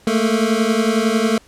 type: beating tone pair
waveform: 25% pulse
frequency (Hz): 217.2 / 228.2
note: A3 / A#3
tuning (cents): -22 / -37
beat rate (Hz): 11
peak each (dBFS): -14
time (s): 0.07-1.38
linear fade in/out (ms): 2
effects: pink hiss -50 dBFS RMS until 1.47 s + low-pass 10000 Hz 12 dB/octave